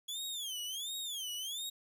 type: tone with vibrato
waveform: sawtooth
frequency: 3322 Hz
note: G#7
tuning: in tune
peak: -35 dBFS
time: 0.08-1.7 s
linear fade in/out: 10 ms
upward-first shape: sine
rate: 1.4 Hz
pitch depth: 220 cents each way
effects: 11-bit